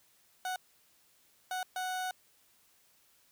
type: tone bursts at uneven times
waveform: 30% pulse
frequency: 740 Hz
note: F#5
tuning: in tune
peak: -31 dBFS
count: 3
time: 0.45-0.56 / 1.51-1.63 / 1.76-2.11 s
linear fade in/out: 2 ms
effects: white hiss -67 dBFS RMS until 3.31 s